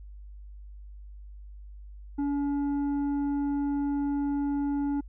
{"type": "tone with tanh clipping", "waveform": "triangle", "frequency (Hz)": 284.6, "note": "C#4", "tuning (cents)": 46, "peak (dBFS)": -27, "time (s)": [2.18, 5.01], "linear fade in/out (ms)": 10, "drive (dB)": 11, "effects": ["added 50 Hz sine -42 dBFS peak until 5.08 s"]}